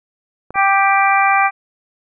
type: clicks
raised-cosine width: 1 ms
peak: -18 dBFS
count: 2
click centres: 0.506 / 0.557 s
type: harmonic tone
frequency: 392.8 Hz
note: G4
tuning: 4 cents sharp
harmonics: 2 / 3 / 4 / 5 / 6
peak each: -14 / -16 / -20 / -21 / -18 dBFS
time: 0.54-1.51 s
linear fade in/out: 50 ms
effects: none